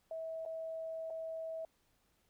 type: tone with dropouts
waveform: sine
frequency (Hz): 648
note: E5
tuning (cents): -30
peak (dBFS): -39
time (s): 0.11-1.65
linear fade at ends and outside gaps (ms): 2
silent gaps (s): 0.452-0.46 / 1.101-1.105
effects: pink hiss -75 dBFS RMS until 2.29 s